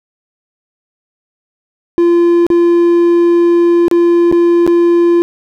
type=tone with dropouts; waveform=triangle; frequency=343.9 Hz; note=F4; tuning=27 cents flat; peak=-4 dBFS; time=1.98-5.22 s; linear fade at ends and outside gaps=0 ms; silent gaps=2.466-2.502 / 3.882-3.913 / 4.315-4.325 / 4.665-4.676 s; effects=none